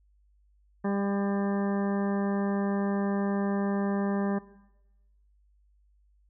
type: harmonic tone with a mistuned harmonic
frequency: 199.3 Hz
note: G3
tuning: 29 cents sharp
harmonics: 1 / 2 / 3 / 4 / 5 / 6 / 8 / 9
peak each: -27 / -33 / -37 / -39 / -41 / -43 / -45 / -46 dBFS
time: 0.84-4.39 s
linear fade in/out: 10 ms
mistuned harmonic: 5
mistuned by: +15 cents
effects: noise-tail reverb RT60 1.0 s tail -19 dB re dry + added 50 Hz sine -61 dBFS peak until 6.29 s